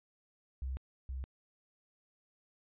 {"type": "tone pair in turn", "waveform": "sine", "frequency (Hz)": [65.41, 65.41], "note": ["C2", "C2"], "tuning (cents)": [0, 0], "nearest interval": "unison", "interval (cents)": 0, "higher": "neither", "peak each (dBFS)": [-35, -37], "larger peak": "first", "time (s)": [[0.62, 0.77], [1.09, 1.24]], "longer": "neither", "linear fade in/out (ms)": 0, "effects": ["resampled to 8000 Hz"]}